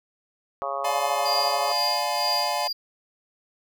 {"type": "harmonic tone", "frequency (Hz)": 138.59, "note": "C#3", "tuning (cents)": 0, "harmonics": [3, 4, 5, 6, 7, 8, 9], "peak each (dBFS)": [-40, -32, -32, -36, -38, -31, -36], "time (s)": [0.62, 1.72], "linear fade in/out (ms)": 0}
{"type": "chord", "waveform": "square", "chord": "D diminished seventh", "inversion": "none", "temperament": "just", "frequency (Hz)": [587.3, 704.8, 845.8, 1014.9], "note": ["D5", "F5", "Ab5", "Cb6"], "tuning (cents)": [0, 16, 31, 47], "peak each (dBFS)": [-32, -30, -29, -32], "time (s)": [0.84, 2.68], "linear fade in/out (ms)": 10}
{"type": "tone with tremolo", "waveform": "triangle", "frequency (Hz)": 4791, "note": "D8", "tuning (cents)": 34, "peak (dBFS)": -22, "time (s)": [1.25, 2.73], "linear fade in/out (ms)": 10, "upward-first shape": "sine", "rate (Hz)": 2.1, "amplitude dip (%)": 75}
{"effects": []}